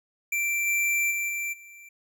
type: tone with level steps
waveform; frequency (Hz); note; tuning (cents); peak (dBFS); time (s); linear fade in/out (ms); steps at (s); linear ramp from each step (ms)
square; 2349; D7; 0; -25 / -23 / -27 / -29 / -46; 0.32-1.89; 5; 0.66 / 1.1 / 1.28 / 1.52; 20
effects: none